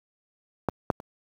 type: clicks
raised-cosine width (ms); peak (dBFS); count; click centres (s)
1; -9 / -7 / -26; 3; 0.687 / 0.902 / 1.001
effects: high-pass 80 Hz 12 dB/octave + 8-bit